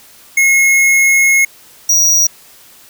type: tone pair in turn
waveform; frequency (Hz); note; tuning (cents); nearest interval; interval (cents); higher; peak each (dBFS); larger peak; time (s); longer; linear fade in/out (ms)
square; 2167 / 5765; C#7 / F#8; -40 / -46; octave + perfect fourth; 1694; second; -8; neither; 0.37-1.45 / 1.89-2.27; first; 5
effects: white hiss -42 dBFS RMS until 2.89 s